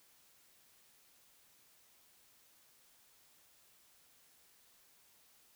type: silence
effects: white hiss -67 dBFS RMS until 5.55 s